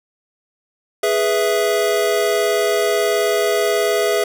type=chord; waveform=square; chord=E major; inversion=first; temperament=equal; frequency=415.3 / 493.9 / 659.3 Hz; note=G#4 / B4 / E5; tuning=0 / 0 / 0 cents; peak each=-19 / -23 / -20 dBFS; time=1.03-4.24 s; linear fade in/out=5 ms; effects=none